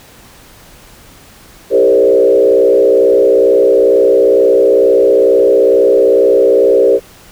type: tone with frequency modulation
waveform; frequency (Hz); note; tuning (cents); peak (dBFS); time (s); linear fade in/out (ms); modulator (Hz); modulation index
sine; 466.2; A#4; 0; -5; 1.7-7; 50; 62.2; 1.5
effects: pink hiss -40 dBFS RMS until 7.31 s